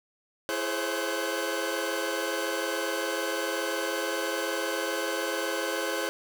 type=tone cluster; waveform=sawtooth; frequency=334.3 / 419.7 / 522 / 542 / 1519 Hz; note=E4 / G#4 / C5 / C#5 / F#6; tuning=+24 / +18 / -4 / -39 / +45 cents; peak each=-31 dBFS; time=0.49-6.09 s; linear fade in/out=0 ms; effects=none